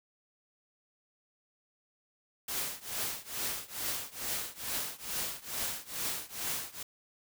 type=noise with tremolo; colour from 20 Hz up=white; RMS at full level=-33 dBFS; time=2.48-6.83 s; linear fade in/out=5 ms; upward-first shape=triangle; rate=2.3 Hz; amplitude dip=95%; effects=none

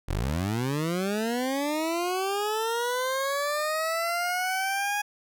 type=linear sweep; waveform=20% pulse; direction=up; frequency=38.07 to 830.6 Hz; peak=-21 dBFS; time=0.08-5.02 s; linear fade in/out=10 ms; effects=none

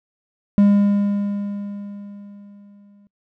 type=tone with exponential decay; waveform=triangle; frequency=202.6 Hz; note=G#3; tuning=43 cents flat; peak=-7 dBFS; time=0.58-3.07 s; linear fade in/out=0 ms; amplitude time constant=540 ms; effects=noise-tail reverb RT60 0.1 s tail -25 dB re dry

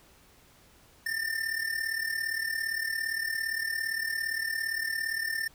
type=tone with amplitude modulation; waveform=square; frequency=1798 Hz; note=A6; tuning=37 cents sharp; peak=-27 dBFS; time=1.06-5.48 s; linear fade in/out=5 ms; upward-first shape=sine; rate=37.5 Hz; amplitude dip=70%; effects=pink hiss -59 dBFS RMS until 5.54 s

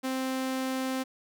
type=tone; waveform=sawtooth; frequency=261.6 Hz; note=C4; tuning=in tune; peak=-25 dBFS; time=0.03-1.04 s; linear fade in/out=20 ms; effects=none

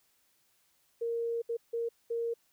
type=tone bursts at uneven times; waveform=sine; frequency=465.1 Hz; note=A#4; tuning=4 cents flat; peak=-30 dBFS; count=4; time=1.01-1.42 / 1.49-1.57 / 1.73-1.89 / 2.1-2.34 s; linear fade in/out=10 ms; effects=white hiss -71 dBFS RMS until 2.52 s

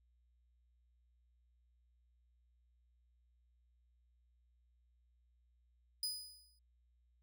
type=tone with exponential decay; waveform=sawtooth; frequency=4978 Hz; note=D#8; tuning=in tune; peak=-32 dBFS; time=6.03-6.59 s; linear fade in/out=2 ms; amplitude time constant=120 ms; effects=added 60 Hz sine -70 dBFS peak until 7.22 s

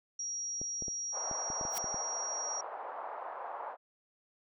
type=tone; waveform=sine; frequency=5680 Hz; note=F8; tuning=28 cents sharp; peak=-35 dBFS; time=0.19-2.61 s; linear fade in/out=5 ms
type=clicks; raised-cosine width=2 ms; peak=-30 dBFS; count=9; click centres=0.615 / 0.823 / 0.882 / 1.313 / 1.502 / 1.612 / 1.652 / 1.843 / 1.944 s
type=band-pass noise; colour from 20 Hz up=white; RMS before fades=-42 dBFS; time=1.12-3.77 s; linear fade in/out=50 ms; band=600 to 1000 Hz; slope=24 dB/octave
type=noise with exponential growth; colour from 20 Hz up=white; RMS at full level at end=-35 dBFS; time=1.69-1.78 s; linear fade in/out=0 ms; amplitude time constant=18 ms
effects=none

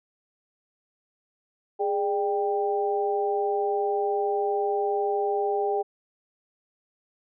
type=tone cluster; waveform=sine; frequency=411.5 / 598 / 789 Hz; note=G#4 / D5 / G5; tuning=-16 / +31 / +11 cents; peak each=-25 / -33 / -27 dBFS; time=1.79-5.83 s; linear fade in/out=20 ms; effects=none

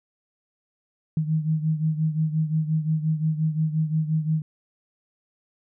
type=beating tone pair; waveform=sine; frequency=155.7 / 161.4 Hz; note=D#3 / E3; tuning=+2 / -36 cents; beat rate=5.7 Hz; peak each=-22 / -27 dBFS; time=1.17-4.42 s; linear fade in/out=2 ms; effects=none

